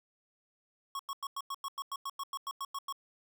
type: tone bursts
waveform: square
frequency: 1100 Hz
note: C#6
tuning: 14 cents flat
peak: -36 dBFS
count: 15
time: 0.95-2.925 s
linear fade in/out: 2 ms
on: 43 ms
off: 95 ms
effects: none